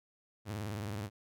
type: tone with vibrato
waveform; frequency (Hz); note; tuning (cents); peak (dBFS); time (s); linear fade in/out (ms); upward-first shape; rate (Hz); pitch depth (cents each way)
sawtooth; 103.83; G#2; 0; -33; 0.45-1.1; 50; sine; 19; 170
effects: none